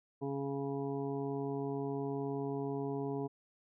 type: harmonic tone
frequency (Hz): 138.9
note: C#3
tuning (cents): +4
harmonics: 1 / 2 / 3 / 5 / 6 / 7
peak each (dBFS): -41 / -39 / -38 / -47 / -50 / -49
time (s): 0.21-3.28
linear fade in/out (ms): 20
effects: none